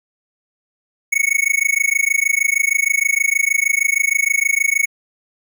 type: tone with amplitude modulation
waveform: square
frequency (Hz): 2214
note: C#7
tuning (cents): -3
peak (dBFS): -11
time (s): 1.12-4.86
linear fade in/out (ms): 10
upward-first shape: sine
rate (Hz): 26.4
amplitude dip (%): 100
effects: none